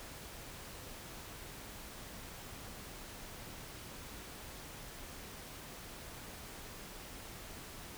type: silence
effects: pink hiss -49 dBFS RMS until 7.97 s